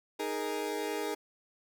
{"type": "chord", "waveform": "30% pulse", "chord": "D# suspended fourth", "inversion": "none", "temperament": "equal", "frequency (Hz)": [311.1, 415.3, 466.2], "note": ["D#4", "G#4", "A#4"], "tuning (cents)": [0, 0, 0], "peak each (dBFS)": [-36, -33, -35], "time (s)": [0.19, 1.15], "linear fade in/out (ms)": 10, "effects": []}